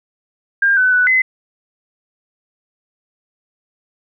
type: tone with pitch steps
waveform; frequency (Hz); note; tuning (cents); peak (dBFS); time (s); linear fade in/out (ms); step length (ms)
sine; 1603 / 1507 / 1486 / 2039; G6 / F#6 / F#6 / C7; +38 / +31 / +7 / -45; -10; 0.62-1.22; 5; 150
effects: none